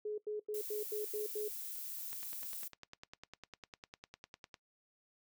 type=tone bursts; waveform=sine; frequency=422.7 Hz; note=G#4; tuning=31 cents sharp; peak=-36 dBFS; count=7; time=0.05-1.482 s; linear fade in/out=5 ms; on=130 ms; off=87 ms
type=noise; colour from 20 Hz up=violet; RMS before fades=-44 dBFS; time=0.54-2.68 s; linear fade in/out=5 ms
type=click train; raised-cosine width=0.2 ms; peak=-32 dBFS; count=25; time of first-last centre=2.13-4.542 s; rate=9.95 Hz
effects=noise-tail reverb RT60 0.1 s tail -19 dB re dry